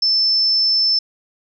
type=tone; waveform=sine; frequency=5290 Hz; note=E8; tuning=5 cents sharp; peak=-13 dBFS; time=0.02-0.99 s; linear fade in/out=5 ms; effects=none

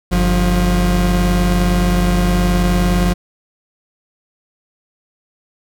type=tone pair together; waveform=40% pulse; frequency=49.14 / 177.3 Hz; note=G1 / F3; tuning=+5 / +26 cents; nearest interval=octave + minor seventh; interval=2221 cents; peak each=-14 dBFS; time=0.11-3.14 s; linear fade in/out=20 ms; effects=none

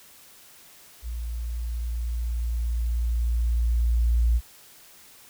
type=tone with level ramp; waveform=sine; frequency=58.27 Hz; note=A#1; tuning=in tune; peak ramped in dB=-29 to -17 dBFS; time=1.02-4.41 s; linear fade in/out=50 ms; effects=white hiss -51 dBFS RMS until 5.29 s

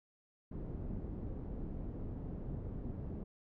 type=low-pass noise; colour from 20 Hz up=pink; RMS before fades=-42 dBFS; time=0.51-3.24 s; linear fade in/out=10 ms; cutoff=330 Hz; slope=12 dB/octave; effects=none

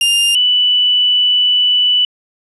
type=tone pair in turn; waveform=40% pulse / sine; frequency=2806 / 2973 Hz; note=F7 / F#7; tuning=+8 / +8 cents; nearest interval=minor second; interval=100 cents; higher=second; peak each=-9 dBFS; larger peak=neither; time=0.01-0.35 / 0.35-2.05 s; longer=second; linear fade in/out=2 ms; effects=resampled to 32000 Hz

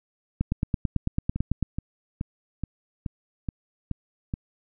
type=two click trains; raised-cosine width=5 ms; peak=-11 / -16 dBFS; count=12 / 8; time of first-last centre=0.41-1.627 / 1.36-4.339 s; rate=9.04 / 2.35 Hz; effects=none

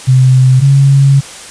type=tone pair in turn; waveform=sine; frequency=129.4 / 138.02 Hz; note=C3 / C#3; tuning=-19 / -7 cents; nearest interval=minor second; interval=112 cents; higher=second; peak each=-3 dBFS; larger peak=neither; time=0.07-0.61 / 0.61-1.21 s; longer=second; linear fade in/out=20 ms; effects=white hiss -29 dBFS RMS until 1.5 s + resampled to 22050 Hz

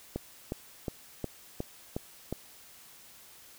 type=click train; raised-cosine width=2 ms; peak=-19 dBFS; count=7; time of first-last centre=0.16-2.326 s; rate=2.77 Hz; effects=white hiss -54 dBFS RMS until 3.58 s

